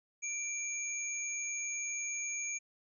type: tone pair together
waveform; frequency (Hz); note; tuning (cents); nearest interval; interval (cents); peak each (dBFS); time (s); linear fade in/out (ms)
sine; 2349 / 6644; D7 / G#8; 0 / 0; octave + tritone; 1800; -39 / -37; 0.22-2.59; 20
effects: none